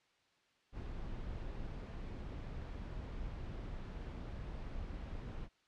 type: noise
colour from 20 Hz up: brown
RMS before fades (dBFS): -44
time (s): 0.72-5.49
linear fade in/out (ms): 50
effects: white hiss -73 dBFS RMS until 5.67 s + low-pass 4000 Hz 12 dB/octave